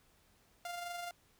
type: tone with amplitude modulation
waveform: sawtooth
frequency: 698.5 Hz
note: F5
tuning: in tune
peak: -35 dBFS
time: 0.65-1.11 s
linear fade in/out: 2 ms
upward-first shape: sine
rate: 23.9 Hz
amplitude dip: 40%
effects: pink hiss -69 dBFS RMS until 1.39 s